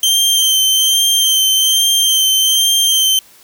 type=tone with vibrato; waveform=sawtooth; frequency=3136 Hz; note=G7; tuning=in tune; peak=-7 dBFS; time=0.03-3.19 s; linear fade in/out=2 ms; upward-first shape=sine; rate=1.2 Hz; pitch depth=21 cents each way; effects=white hiss -45 dBFS RMS until 3.43 s